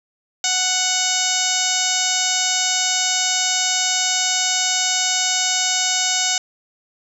harmonic tone, 740 Hz, F#5, in tune, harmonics 1 / 2 / 3 / 4 / 5 / 6 / 7 / 8 / 9 / 10, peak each -28 / -29 / -28 / -26 / -26 / -29 / -26 / -25 / -25 / -25 dBFS, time 0.44-6.38 s, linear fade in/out 2 ms, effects 8-bit

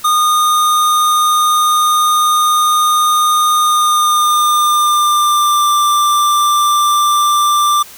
square tone with pitch glide, 1226 to 1181.5 Hz, D#6 to D6, -26 to +10 cents, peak -10 dBFS, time 0.04-7.83 s, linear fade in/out 10 ms, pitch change -64 cents, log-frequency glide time 3.57-5.71 s, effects white hiss -36 dBFS RMS until 7.97 s

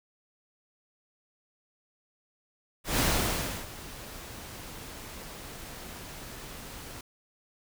pink noise with ADSR envelope, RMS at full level -25 dBFS, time 2.84-7.01 s, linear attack 150 ms, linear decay 670 ms, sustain -18 dB, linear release 4 ms, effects none

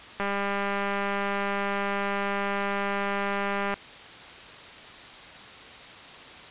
click train, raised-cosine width 0.5 ms, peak -14 dBFS, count 709, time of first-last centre 0.2-3.74 s, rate 200 Hz, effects white hiss -44 dBFS RMS until 6.5 s + resampled to 8000 Hz

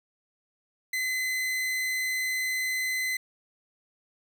40% pulse tone, 2035 Hz, C7, 49 cents flat, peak -26 dBFS, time 0.93-3.17 s, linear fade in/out 5 ms, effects none

